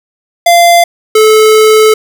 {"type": "tone pair in turn", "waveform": "square", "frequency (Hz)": [690, 433.8], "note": ["F5", "A4"], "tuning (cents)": [-21, -25], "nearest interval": "minor sixth", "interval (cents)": 804, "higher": "first", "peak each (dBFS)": -3, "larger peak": "neither", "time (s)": [[0.46, 0.84], [1.15, 1.94]], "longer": "second", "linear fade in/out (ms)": 5, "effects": []}